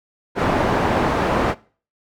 white low-pass noise, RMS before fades -19 dBFS, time 0.35-1.55 s, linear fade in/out 50 ms, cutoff 910 Hz, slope 12 dB/octave, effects noise-tail reverb RT60 0.4 s tail -21 dB re dry

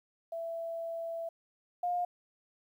sine tone pair in turn, 665 / 709 Hz, E5 / F5, +15 / +26 cents, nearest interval minor second, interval 111 cents, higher second, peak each -35 / -29 dBFS, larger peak second, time 0.32-1.29 / 1.83-2.05 s, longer first, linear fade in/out 5 ms, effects 11-bit

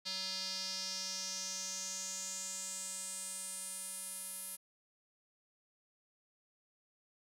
square tone with band-pass filter sweep, 188.9 Hz, F#3, 36 cents sharp, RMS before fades -42 dBFS, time 0.05-4.57 s, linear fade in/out 20 ms, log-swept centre 4500 to 11000 Hz, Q 4.5, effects none

